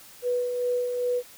sine tone with tremolo, 491.6 Hz, B4, 8 cents flat, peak -22 dBFS, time 0.22-1.23 s, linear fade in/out 50 ms, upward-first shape sine, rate 2.5 Hz, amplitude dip 40%, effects white hiss -49 dBFS RMS until 1.37 s

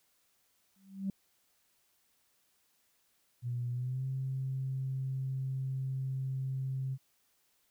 sine tone with exponential growth, 194.2 Hz, G3, 16 cents flat, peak -28 dBFS, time 0.76-1.1 s, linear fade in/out 2 ms, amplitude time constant 72 ms
sine tone with pitch glide, 121.6 to 132.61 Hz, B2 to C3, -26 to +24 cents, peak -32 dBFS, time 3.42-6.98 s, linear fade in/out 50 ms, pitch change +150 cents, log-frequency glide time 3.71-4.05 s
effects tanh soft clip ceiling -26 dBFS + white hiss -73 dBFS RMS until 7.7 s

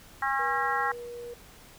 harmonic tone, 271.3 Hz, C#4, 37 cents flat, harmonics 3 / 4 / 5 / 6 / 7, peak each -30 / -31 / -32 / -33 / -33 dBFS, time 0.22-0.92 s, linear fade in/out 5 ms
sine tone with pitch glide, 482.8 to 478.4 Hz, B4 to A#4, -39 to +45 cents, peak -37 dBFS, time 0.39-1.34 s, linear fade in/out 5 ms, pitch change -16 cents, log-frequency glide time 0.63-1.17 s
effects pink hiss -52 dBFS RMS until 1.78 s

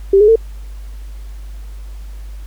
sine tone with pitch steps, 392 / 420.1 / 450.3 Hz, G4 / G#4 / A4, 0 / +20 / +40 cents, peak -5 dBFS, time 0.13-0.358 s, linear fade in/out 5 ms, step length 76 ms, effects added 50 Hz sine -27 dBFS peak until 2.46 s + pink hiss -48 dBFS RMS until 2.46 s

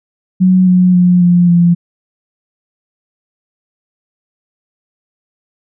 sine tone with pitch steps, 185 / 181.82 / 178.7 / 175.63 / 172.61 Hz, F#3 / F#3 / F3 / F3 / F3, 0 / -30 / +40 / +10 / -20 cents, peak -5 dBFS, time 0.4-1.75 s, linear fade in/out 20 ms, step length 270 ms, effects none

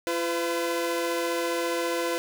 sawtooth tone pair together, 341.6 / 505 Hz, F4 / B4, -38 / +39 cents, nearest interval perfect fifth, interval 677 cents, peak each -25 / -24 dBFS, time 0.07-2.18 s, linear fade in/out 0 ms, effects none

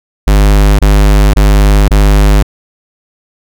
square tone bursts, 50.6 Hz, G#1, 44 cents flat, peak -4 dBFS, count 4, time 0.27-2.428 s, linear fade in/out 5 ms, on 520 ms, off 26 ms, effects none

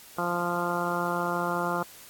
harmonic tone, 174.3 Hz, F3, 3 cents flat, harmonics 1 / 2 / 3 / 4 / 5 / 6 / 7 / 8, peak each -34 / -34 / -34 / -34 / -34 / -34 / -34 / -34 dBFS, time 0.18-1.83 s, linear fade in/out 5 ms, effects white hiss -49 dBFS RMS until 2.09 s + AAC 64 kbps

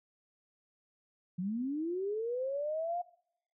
sine linear sweep, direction up, 171.2 to 716 Hz, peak -32 dBFS, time 1.38-3.02 s, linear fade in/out 10 ms, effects noise-tail reverb RT60 0.7 s tail -21 dB re dry

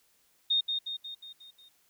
sine tone with echo, 3687 Hz, A#7, 20 cents flat, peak -23 dBFS, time 0.5-0.61 s, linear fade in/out 10 ms, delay 180 ms, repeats 6, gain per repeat -5 dB, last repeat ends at 1.69 s, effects white hiss -68 dBFS RMS until 1.89 s

